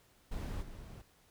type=noise with level steps; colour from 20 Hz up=brown; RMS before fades=-39 / -48 dBFS; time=0.31-1.02 s; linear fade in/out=10 ms; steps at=0.61 s; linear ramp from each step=20 ms; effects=pink hiss -67 dBFS RMS until 1.3 s